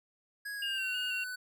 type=tone with pitch glide; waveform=square; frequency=1661.2 to 1497.2 Hz; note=G#6 to F#6; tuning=0 to +20 cents; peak=-38 dBFS; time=0.45-1.36 s; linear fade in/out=10 ms; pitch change=-180 cents; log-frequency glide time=0.56-0.92 s
type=tone with vibrato; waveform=sine; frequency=2794 Hz; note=F7; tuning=in tune; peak=-33 dBFS; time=0.62-1.24 s; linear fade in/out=5 ms; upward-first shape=square; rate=3.1 Hz; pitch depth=27 cents each way
effects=none